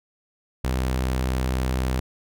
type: tone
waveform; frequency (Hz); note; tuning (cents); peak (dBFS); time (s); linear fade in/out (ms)
sawtooth; 64; C2; -38; -18; 0.64-2; 5
effects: none